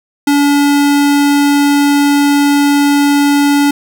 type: tone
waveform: square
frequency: 286.1 Hz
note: D4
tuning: 45 cents flat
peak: -8 dBFS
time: 0.27-3.71 s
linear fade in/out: 5 ms
effects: none